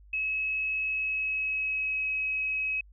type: tone with pitch glide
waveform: sine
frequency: 2574 to 2553 Hz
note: E7 to D#7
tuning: -42 to +44 cents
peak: -27 dBFS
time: 0.13-2.81 s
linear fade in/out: 5 ms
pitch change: -14 cents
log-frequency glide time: 0.84-2.08 s
effects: added 50 Hz sine -51 dBFS peak until 2.92 s